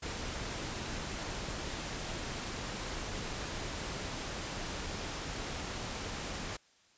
pink noise, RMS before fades -39 dBFS, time 0.02-6.57 s, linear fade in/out 10 ms, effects white hiss -66 dBFS RMS until 6.97 s + resampled to 16000 Hz

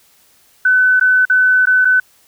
sine tone with dropouts, 1508 Hz, F#6, 32 cents sharp, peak -8 dBFS, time 0.65-2 s, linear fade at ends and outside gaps 5 ms, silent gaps 0.998-1.01 / 1.253-1.298 / 1.656-1.67 / 1.848-1.852 s, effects white hiss -52 dBFS RMS until 2.27 s

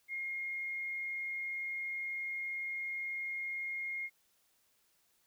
sine tone, 2139 Hz, C7, 38 cents sharp, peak -36 dBFS, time 0.08-4.1 s, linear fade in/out 50 ms, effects white hiss -73 dBFS RMS until 5.26 s

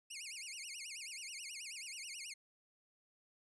15% pulse tone with vibrato, 2489 Hz, D#7, in tune, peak -38 dBFS, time 0.1-2.34 s, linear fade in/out 10 ms, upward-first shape sine, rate 9.3 Hz, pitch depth 280 cents each way, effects resampled to 24000 Hz

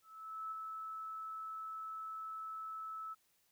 sine tone with ADSR envelope, 1306 Hz, E6, 17 cents flat, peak -39 dBFS, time 0.02-3.15 s, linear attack 500 ms, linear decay 5 ms, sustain -3 dB, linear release 25 ms, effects white hiss -75 dBFS RMS until 3.51 s

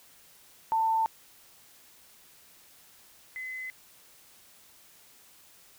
sine tone pair in turn, 893 / 2033 Hz, A5 / B6, +25 / +50 cents, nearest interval octave + major second, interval 1425 cents, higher second, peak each -23 / -35 dBFS, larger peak first, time 0.72-1.06 / 3.36-3.7 s, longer neither, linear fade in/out 0 ms, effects white hiss -57 dBFS RMS until 5.78 s

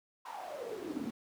brown noise with high-pass filter sweep, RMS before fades -41 dBFS, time 0.25-1.11 s, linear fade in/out 10 ms, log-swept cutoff 1000 to 220 Hz, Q 8.8, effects none

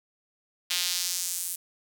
sawtooth tone with high-pass filter sweep, 177.8 Hz, F3, 31 cents sharp, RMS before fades -30 dBFS, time 0.7-1.56 s, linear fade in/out 10 ms, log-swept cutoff 3300 to 10000 Hz, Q 1.4, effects none

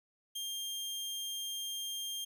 sawtooth tone, 3200 Hz, G7, 35 cents sharp, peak -34 dBFS, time 0.35-2.25 s, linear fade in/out 10 ms, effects none

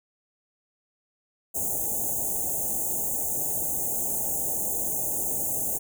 white band-stop noise, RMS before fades -28 dBFS, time 1.54-5.79 s, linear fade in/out 20 ms, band 860 to 6400 Hz, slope 96 dB/octave, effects none

